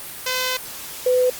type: tone pair in turn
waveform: 5% pulse / sine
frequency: 510 / 503 Hz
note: C5 / B4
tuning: -44 / +32 cents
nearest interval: unison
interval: 24 cents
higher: first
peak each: -9 / -14 dBFS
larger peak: first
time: 0.26-0.57 / 1.06-1.3 s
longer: first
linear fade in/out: 5 ms
effects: white hiss -34 dBFS RMS until 1.39 s + Opus 32 kbps